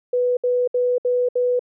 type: tone bursts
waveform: sine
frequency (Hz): 493.9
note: B4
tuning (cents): 0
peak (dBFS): -16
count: 5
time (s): 0.13-1.594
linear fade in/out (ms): 5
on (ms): 240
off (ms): 66
effects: none